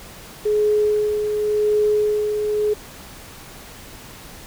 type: tone with tremolo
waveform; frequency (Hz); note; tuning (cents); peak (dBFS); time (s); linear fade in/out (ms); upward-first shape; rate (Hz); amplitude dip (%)
sine; 421.7; G#4; +26; -14; 0.45-2.74; 10; sine; 0.91; 45
effects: pink hiss -40 dBFS RMS until 4.46 s